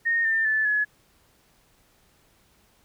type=tone with pitch steps; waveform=sine; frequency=1848 / 1796.4 / 1746.3 / 1697.6 Hz; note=A#6 / A6 / A6 / G#6; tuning=-16 / +35 / -14 / +38 cents; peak=-20 dBFS; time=0.05-0.85 s; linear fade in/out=20 ms; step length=200 ms; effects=pink hiss -62 dBFS RMS until 2.84 s